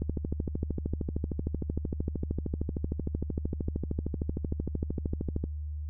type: click train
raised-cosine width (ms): 3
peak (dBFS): -18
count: 72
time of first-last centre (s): 0.02-5.44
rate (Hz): 13.1
effects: added 75 Hz sine -33 dBFS peak until 5.89 s